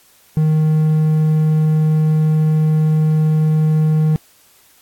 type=tone; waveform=triangle; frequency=155.56 Hz; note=D#3; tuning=in tune; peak=-9 dBFS; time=0.37-4.16 s; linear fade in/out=0 ms; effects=white hiss -51 dBFS RMS until 4.81 s + AAC 64 kbps